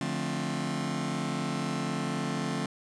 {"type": "chord", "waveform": "sawtooth", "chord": "D minor seventh", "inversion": "none", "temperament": "just", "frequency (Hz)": [146.83, 176.2, 220.2, 264.3], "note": ["D3", "F3", "A3", "C4"], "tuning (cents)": [0, 16, 2, 18], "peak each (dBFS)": -31, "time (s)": [0.01, 2.66], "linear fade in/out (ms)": 2, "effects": ["resampled to 22050 Hz"]}